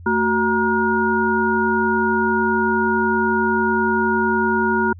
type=tone cluster; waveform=sine; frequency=222.3 / 371.8 / 944 / 1435 Hz; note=A3 / F#4 / A#5 / F6; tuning=+18 / +8 / +22 / +47 cents; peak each=-21 dBFS; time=0.06-4.93 s; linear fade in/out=5 ms; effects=added 87 Hz sine -36 dBFS peak until 4.99 s